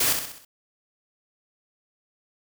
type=noise with echo; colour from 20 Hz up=white; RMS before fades=-22 dBFS; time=0-0.13 s; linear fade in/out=5 ms; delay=64 ms; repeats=5; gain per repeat=-6 dB; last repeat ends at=0.45 s; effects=none